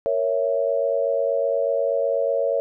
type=chord; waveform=sine; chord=A# diminished; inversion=none; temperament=equal; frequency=466.2 / 554.4 / 659.3 Hz; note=A#4 / C#5 / E5; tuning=0 / 0 / 0 cents; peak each=-25 / -21 / -26 dBFS; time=0.06-2.6 s; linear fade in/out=0 ms; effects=none